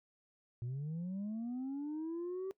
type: linear sweep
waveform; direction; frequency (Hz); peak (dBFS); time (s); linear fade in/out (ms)
sine; up; 116.2 to 387.3; -35; 0.62-2.51; 0
effects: noise-tail reverb RT60 0.1 s tail -21 dB re dry + tanh soft clip ceiling -36 dBFS